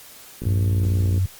click train, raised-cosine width 3 ms, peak -17 dBFS, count 45, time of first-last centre 0.42-1.179 s, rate 58 Hz
sine tone with pitch glide, 97 to 93.43 Hz, G2 to F#2, -18 to +17 cents, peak -17 dBFS, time 0.46-1.26 s, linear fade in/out 5 ms, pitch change -65 cents, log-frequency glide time 0.68-0.89 s
effects white hiss -44 dBFS RMS until 1.39 s + Opus 48 kbps

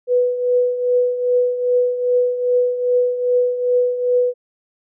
sine tone with tremolo, 493.9 Hz, B4, in tune, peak -11 dBFS, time 0.07-4.34 s, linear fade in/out 50 ms, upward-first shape triangle, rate 2.5 Hz, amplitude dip 70%, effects none

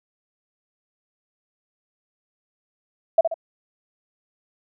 sine tone with echo, 659.3 Hz, E5, in tune, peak -10 dBFS, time 3.18-3.21 s, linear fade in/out 5 ms, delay 66 ms, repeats 2, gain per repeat -7 dB, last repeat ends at 3.342 s, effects none

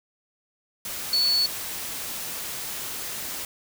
sine tone in noise, 4430 Hz, C#8, 2 cents flat, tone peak -19 dBFS, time 1.13-1.46 s, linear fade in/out 2 ms, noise white, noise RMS -33 dBFS, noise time 0.85-3.45 s, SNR +11 dB, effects none

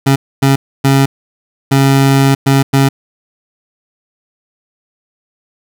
25% pulse tone bursts at uneven times, 136.6 Hz, C#3, 25 cents flat, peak -3 dBFS, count 6, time 0.06-0.16 / 0.42-0.56 / 0.84-1.06 / 1.71-2.35 / 2.46-2.63 / 2.73-2.89 s, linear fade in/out 10 ms, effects none

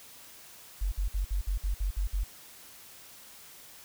sine tone bursts, 46.88 Hz, F#1, 23 cents sharp, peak -26 dBFS, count 9, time 0.81-2.24 s, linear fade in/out 10 ms, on 110 ms, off 55 ms, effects white hiss -51 dBFS RMS until 3.84 s

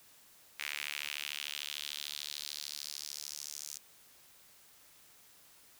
sawtooth tone with high-pass filter sweep, 73.42 Hz, D2, in tune, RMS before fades -42 dBFS, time 0.59-3.78 s, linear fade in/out 10 ms, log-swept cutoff 2200 to 6400 Hz, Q 2.6, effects white hiss -61 dBFS RMS until 5.79 s

